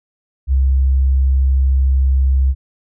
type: tone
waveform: sine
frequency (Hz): 66.5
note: C2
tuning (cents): +29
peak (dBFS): -10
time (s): 0.47-2.55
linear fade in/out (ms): 50
effects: none